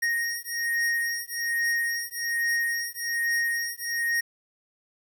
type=beating tone pair; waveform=square; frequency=1864.7 / 1865.9 Hz; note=A#6 / A#6; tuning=0 / +1 cents; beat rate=1.2 Hz; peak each=-29 dBFS; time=0.02-4.21 s; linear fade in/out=10 ms; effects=10-bit